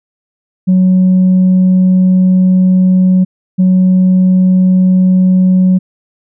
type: tone pair in turn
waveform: sine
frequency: 185 / 185 Hz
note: F#3 / F#3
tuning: 0 / 0 cents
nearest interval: unison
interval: 0 cents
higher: neither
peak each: -3 dBFS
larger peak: neither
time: 0.67-3.25 / 3.58-5.79 s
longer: first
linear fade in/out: 20 ms
effects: tanh soft clip ceiling -3 dBFS